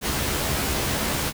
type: noise with comb filter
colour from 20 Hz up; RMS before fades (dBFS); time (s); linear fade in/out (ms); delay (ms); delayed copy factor
pink; -25; 0.01-1.33; 50; 14; +0.65
effects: none